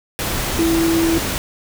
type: tone in noise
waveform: sine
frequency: 330 Hz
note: E4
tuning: 2 cents sharp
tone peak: -14 dBFS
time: 0.59-1.18 s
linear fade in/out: 0 ms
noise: pink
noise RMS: -22 dBFS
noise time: 0.19-1.38 s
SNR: +5 dB
effects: none